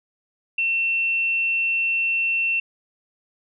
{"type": "tone", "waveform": "sine", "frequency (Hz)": 2700, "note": "E7", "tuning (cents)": 41, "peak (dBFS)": -19, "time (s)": [0.58, 2.6], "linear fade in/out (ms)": 5, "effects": []}